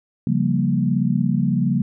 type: chord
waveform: sine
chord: G half-diminished seventh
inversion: second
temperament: equal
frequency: 138.59 / 174.61 / 196 / 233.1 Hz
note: Db3 / F3 / G3 / Bb3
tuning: 0 / 0 / 0 / 0 cents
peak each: -22 dBFS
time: 0.27-1.82 s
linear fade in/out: 2 ms
effects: none